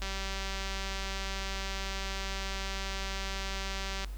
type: click train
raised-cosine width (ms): 0.2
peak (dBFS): -20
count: 782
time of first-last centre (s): 0.02-4.046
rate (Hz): 194
effects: added 48 Hz sine -36 dBFS peak until 4.17 s + pink hiss -55 dBFS RMS until 4.17 s